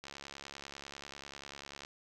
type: click train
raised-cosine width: 0.2 ms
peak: -28 dBFS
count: 128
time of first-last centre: 0.04-1.849 s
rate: 70.2 Hz
effects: none